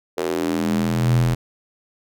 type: tone with high-pass filter sweep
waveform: square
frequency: 41.67 Hz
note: E1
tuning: 19 cents sharp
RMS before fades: -20 dBFS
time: 0.17-1.35 s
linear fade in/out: 10 ms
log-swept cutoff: 440 to 92 Hz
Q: 3.5
effects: none